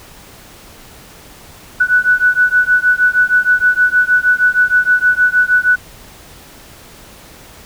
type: beating tone pair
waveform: sine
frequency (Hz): 1480 / 1486.4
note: F#6 / F#6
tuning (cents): 0 / +7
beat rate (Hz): 6.4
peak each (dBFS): -12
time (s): 1.8-5.76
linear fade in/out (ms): 10
effects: pink hiss -39 dBFS RMS until 7.65 s